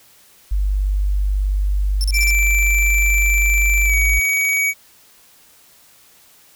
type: tone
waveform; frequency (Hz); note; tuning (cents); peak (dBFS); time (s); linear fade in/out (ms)
sine; 49.2; G1; +7; -15; 0.51-4.2; 10
type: tone bursts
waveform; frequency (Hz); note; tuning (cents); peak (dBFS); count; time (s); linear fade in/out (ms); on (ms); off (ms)
sawtooth; 5370; E8; +31; -19; 5; 2.01-2.305; 0; 31; 35
type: tone with pitch glide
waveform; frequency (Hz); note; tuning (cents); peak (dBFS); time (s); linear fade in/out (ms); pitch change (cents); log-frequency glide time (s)
square; 2337 to 2260; D7 to C#7; -9 to +33; -16; 2.12-4.74; 50; -58; 3.85-3.94
type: click train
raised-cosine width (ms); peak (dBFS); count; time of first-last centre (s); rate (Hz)
0.2; -19; 61; 2.19-4.571; 25.2
effects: white hiss -50 dBFS RMS until 6.55 s